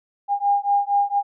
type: beating tone pair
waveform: sine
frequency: 806 / 810.3 Hz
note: G5 / G#5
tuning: +48 / -43 cents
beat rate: 4.3 Hz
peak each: -20 dBFS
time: 0.28-1.23 s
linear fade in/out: 50 ms
effects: none